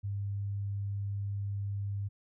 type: tone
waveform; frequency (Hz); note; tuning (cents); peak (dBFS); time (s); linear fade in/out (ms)
sine; 100.3; G2; +40; -32; 0.03-2.09; 20
effects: none